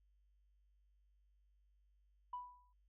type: tone with exponential decay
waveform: sine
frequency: 987.8 Hz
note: B5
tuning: in tune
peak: -39 dBFS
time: 2.33-2.73 s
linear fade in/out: 5 ms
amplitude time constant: 85 ms
effects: tanh soft clip ceiling -36 dBFS + added 50 Hz sine -70 dBFS peak until 2.88 s